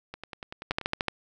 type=two click trains; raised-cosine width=0.3 ms; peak=-10 / -22 dBFS; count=6 / 8; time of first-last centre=0.71-1.083 / 0.14-0.813 s; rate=13.4 / 10.4 Hz; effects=none